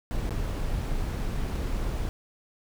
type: noise with dropouts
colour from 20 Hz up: brown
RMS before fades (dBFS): -29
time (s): 0.11-2.09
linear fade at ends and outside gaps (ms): 0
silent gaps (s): 0.294-0.307 / 1.555-1.559
effects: none